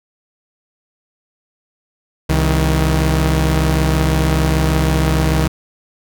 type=tone pair together; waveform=sawtooth; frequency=66.5 / 158.27 Hz; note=C2 / D#3; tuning=+29 / +30 cents; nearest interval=octave + minor third; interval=1501 cents; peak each=-11 / -12 dBFS; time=2.29-5.48 s; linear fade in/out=10 ms; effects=none